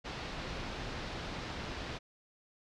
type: low-pass noise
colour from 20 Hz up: pink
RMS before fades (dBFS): -41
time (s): 0.04-1.99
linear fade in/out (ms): 20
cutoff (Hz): 4900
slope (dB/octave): 24
effects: none